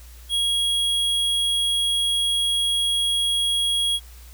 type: tone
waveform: square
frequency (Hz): 3300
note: G#7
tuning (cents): -12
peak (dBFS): -20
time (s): 0.29-4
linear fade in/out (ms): 50
effects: added 60 Hz sine -41 dBFS peak until 4.33 s + white hiss -50 dBFS RMS until 4.33 s